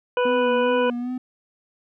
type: harmonic tone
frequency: 493.9 Hz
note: B4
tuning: in tune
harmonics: 1 / 2 / 3 / 5 / 6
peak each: -19 / -25 / -29 / -33 / -35 dBFS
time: 0.17-0.9 s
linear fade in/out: 2 ms
type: tone with vibrato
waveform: triangle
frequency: 246.9 Hz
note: B3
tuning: in tune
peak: -23 dBFS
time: 0.25-1.18 s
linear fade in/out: 5 ms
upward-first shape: sine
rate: 2.5 Hz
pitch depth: 47 cents each way
effects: none